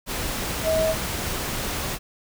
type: tone in noise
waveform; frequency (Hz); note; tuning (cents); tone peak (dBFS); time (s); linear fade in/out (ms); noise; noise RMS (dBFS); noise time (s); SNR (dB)
sine; 639; D#5; +46; -19; 0.63-0.95; 50; pink; -28; 0.06-1.99; +6
effects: none